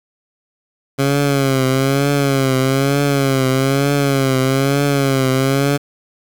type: tone with vibrato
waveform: 15% pulse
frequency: 136.6 Hz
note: C#3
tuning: 25 cents flat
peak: -7 dBFS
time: 0.98-5.78 s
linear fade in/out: 20 ms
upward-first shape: triangle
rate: 1.1 Hz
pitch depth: 85 cents each way
effects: 7-bit